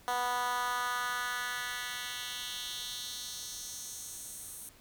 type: tone with high-pass filter sweep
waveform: 10% pulse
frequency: 245.9 Hz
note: B3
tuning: 7 cents flat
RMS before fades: -37 dBFS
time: 0.08-4.69 s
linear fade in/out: 0 ms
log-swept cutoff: 760 to 9900 Hz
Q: 1.9
effects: pink hiss -59 dBFS RMS until 4.8 s